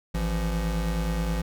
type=tone pair together; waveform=square; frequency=53.7 / 170.5 Hz; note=A1 / F3; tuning=-41 / -41 cents; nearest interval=octave + minor sixth; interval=2000 cents; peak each=-27 / -30 dBFS; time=0.14-1.42 s; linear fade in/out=10 ms; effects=none